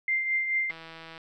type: tone with tremolo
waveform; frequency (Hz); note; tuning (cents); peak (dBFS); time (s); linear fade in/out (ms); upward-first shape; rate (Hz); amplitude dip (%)
sine; 2093; C7; 0; -22; 0.08-0.71; 2; triangle; 4.6; 55
type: click train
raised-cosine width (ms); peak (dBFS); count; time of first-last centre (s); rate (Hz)
0.3; -28; 79; 0.7-1.179; 163
effects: none

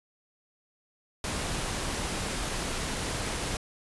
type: noise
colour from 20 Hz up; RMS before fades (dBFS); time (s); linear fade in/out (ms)
pink; -32; 1.24-3.57; 2
effects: resampled to 24000 Hz

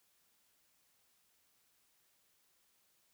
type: silence
effects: white hiss -74 dBFS RMS until 3.13 s

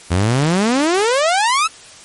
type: exponential sweep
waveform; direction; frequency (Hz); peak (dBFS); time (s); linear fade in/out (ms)
sawtooth; up; 82.41 to 1346; -9; 0.1-1.68; 20
effects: white hiss -40 dBFS RMS until 2.04 s + MP3 48 kbps

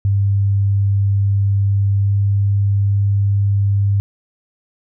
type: tone with pitch glide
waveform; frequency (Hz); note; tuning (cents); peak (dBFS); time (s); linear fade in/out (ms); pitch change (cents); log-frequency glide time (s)
sine; 99.5 to 100.13; G2 to G2; +26 to +37; -12; 0.05-4; 0; +11; 2.02-2.12
effects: none

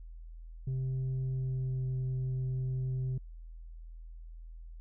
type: tone with pitch glide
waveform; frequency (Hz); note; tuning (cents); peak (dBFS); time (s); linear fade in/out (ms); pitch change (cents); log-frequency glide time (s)
sine; 130.81 to 129.31; C3 to C3; 0 to -20; -28; 0.67-3.18; 5; -20; 1.27-1.86
effects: tanh soft clip ceiling -30 dBFS + added 41 Hz sine -44 dBFS peak until 4.8 s

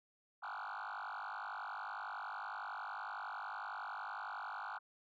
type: tone with frequency modulation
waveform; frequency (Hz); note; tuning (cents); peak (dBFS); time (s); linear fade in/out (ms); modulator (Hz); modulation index
sine; 1127; C#6; +28; -39; 0.42-4.79; 20; 50.9; 7.3
effects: tanh soft clip ceiling -41 dBFS

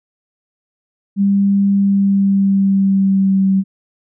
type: tone with pitch glide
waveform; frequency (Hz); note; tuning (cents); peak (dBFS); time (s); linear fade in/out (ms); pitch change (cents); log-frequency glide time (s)
sine; 198.7 to 192.71; G3 to G3; +24 to -29; -10; 1.16-3.64; 50; -53; 1.72-3.46
effects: none

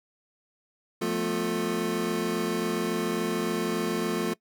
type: tone cluster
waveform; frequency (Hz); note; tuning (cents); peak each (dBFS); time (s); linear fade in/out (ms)
square; 175.3 / 218.8 / 246 / 353.5 / 441.1; F3 / A3 / B3 / F4 / A4; +7 / -9 / -7 / +21 / +4; -35 / -33 / -36 / -31 / -33; 1.01-4.34; 10
effects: noise-tail reverb RT60 0.1 s tail -21 dB re dry

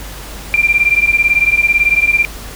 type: beating tone pair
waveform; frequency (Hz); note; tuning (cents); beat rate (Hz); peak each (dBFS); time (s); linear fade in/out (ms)
sine; 2366 / 2384; D7 / D7; +12 / +25; 18; -12 / -12; 0.54-2.25; 0
effects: added 50 Hz sine -29 dBFS peak until 2.55 s + pink hiss -31 dBFS RMS until 2.55 s

